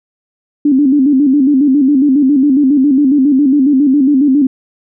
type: tone with vibrato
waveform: sine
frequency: 277.2 Hz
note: C#4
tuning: in tune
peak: -6 dBFS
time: 0.65-4.47 s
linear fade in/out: 5 ms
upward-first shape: square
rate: 7.3 Hz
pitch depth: 96 cents each way
effects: none